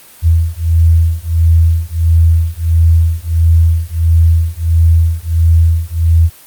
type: beating tone pair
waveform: sine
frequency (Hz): 81.7 / 83.2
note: E2 / E2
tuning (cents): -15 / +17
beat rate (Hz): 1.5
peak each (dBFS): -10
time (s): 0.22-6.3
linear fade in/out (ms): 50
effects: white hiss -39 dBFS RMS until 6.46 s + Opus 32 kbps